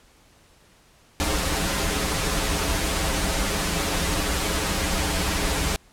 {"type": "noise with comb filter", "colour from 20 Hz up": "pink", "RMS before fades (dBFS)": -24, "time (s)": [1.2, 5.76], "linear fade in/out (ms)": 0, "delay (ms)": 8.3, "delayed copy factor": -0.95, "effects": ["pink hiss -56 dBFS RMS until 5.92 s", "low-pass 11000 Hz 12 dB/octave"]}